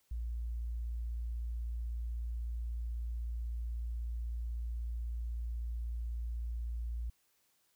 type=tone; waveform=sine; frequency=58.1 Hz; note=A#1; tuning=5 cents flat; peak=-35 dBFS; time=0.11-7.1 s; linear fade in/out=5 ms; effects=white hiss -74 dBFS RMS until 7.75 s